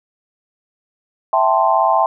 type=chord; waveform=sine; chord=A minor seventh; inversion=second; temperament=equal; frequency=659.3 / 784 / 880 / 1046.5 Hz; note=E5 / G5 / A5 / C6; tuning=0 / 0 / 0 / 0 cents; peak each=-17 dBFS; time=1.33-2.06 s; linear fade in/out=2 ms; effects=none